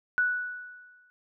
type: tone with exponential decay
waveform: sine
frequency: 1477 Hz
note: F#6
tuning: 3 cents flat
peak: -20 dBFS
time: 0.18-1.1 s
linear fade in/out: 0 ms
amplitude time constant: 200 ms
effects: none